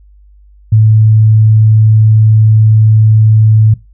sine tone, 109.1 Hz, A2, 14 cents flat, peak -3 dBFS, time 0.72-3.74 s, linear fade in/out 5 ms, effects noise-tail reverb RT60 0.2 s tail -17 dB re dry + added 50 Hz sine -38 dBFS peak until 3.93 s

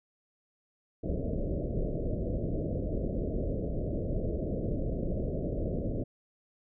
pink low-pass noise, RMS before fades -32 dBFS, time 1.03-6.04 s, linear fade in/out 10 ms, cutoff 640 Hz, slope 96 dB/octave, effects none

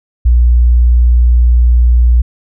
sine tone, 59.9 Hz, A#1, 48 cents sharp, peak -4 dBFS, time 0.25-2.22 s, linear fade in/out 10 ms, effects none

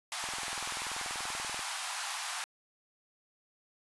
pink high-pass noise, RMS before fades -37 dBFS, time 0.12-2.44 s, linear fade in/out 0 ms, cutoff 740 Hz, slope 48 dB/octave
click train, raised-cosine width 0.5 ms, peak -26 dBFS, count 29, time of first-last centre 0.24-1.593 s, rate 20.7 Hz
effects resampled to 24000 Hz

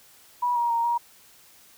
sine tone with pitch steps, 974 / 948 / 930 / 947 Hz, B5 / A#5 / A#5 / A#5, -24 / +29 / -4 / +27 cents, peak -21 dBFS, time 0.42-0.98 s, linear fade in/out 10 ms, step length 140 ms, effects white hiss -54 dBFS RMS until 1.77 s

